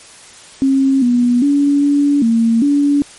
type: tone with pitch steps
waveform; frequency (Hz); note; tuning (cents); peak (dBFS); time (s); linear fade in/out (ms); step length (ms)
sine; 269.6 / 243.2 / 284.6 / 286.3 / 228.8 / 286.3; C#4 / B3 / C#4 / D4 / A#3 / D4; -48 / -26 / +46 / -44 / -32 / -44; -9; 0.62-3.02; 0; 400
effects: white hiss -39 dBFS RMS until 3.18 s + MP3 48 kbps